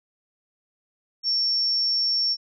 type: tone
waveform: sine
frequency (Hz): 5460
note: F8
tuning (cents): -40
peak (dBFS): -20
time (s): 1.23-2.37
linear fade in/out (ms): 50
effects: none